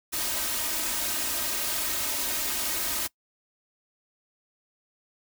white noise with comb filter, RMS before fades -29 dBFS, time 0.12-3.08 s, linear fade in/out 20 ms, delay 3.2 ms, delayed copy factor +1, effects noise-tail reverb RT60 0.1 s tail -23 dB re dry

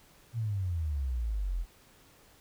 sine exponential sweep, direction down, 119.9 to 40.33 Hz, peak -29 dBFS, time 0.33-1.66 s, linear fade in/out 50 ms, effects pink hiss -60 dBFS RMS until 2.4 s

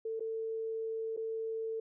sine tone with dropouts, 446.9 Hz, A4, 27 cents sharp, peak -34 dBFS, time 0.05-1.8 s, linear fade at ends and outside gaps 5 ms, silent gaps 0.196-0.205 / 1.165-1.173 s, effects none

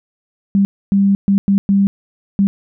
sine tone bursts at uneven times, 197.8 Hz, G3, 16 cents sharp, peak -9 dBFS, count 6, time 0.55-0.65 / 0.92-1.15 / 1.28-1.38 / 1.48-1.58 / 1.69-1.87 / 2.39-2.47 s, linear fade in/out 0 ms, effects none

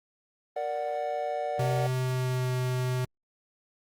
triangle chord, Bb augmented, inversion none, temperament equal, 466.2 / 587.3 / 740 Hz, Bb4 / D5 / F#5, 0 / 0 / 0 cents, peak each -35 / -30 / -30 dBFS, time 0.56-1.87 s, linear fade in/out 5 ms
square tone with pitch glide, 128.6 to 126.9 Hz, C3 to B2, -30 to +47 cents, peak -27 dBFS, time 1.59-3.05 s, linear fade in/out 5 ms, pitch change -23 cents, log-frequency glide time 1.93-2.54 s
effects Opus 24 kbps

